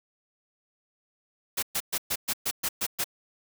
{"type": "noise bursts", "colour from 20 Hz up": "white", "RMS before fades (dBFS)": -28, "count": 9, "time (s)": [1.57, 3.043], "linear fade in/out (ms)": 10, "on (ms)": 57, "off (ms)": 120, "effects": []}